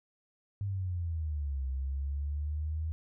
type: exponential two-way sweep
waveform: sine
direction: down then up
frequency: 101.9 to 65.41 to 80.2 Hz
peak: -31 dBFS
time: 0.61-2.92 s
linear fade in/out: 0 ms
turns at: 1.67 s
effects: none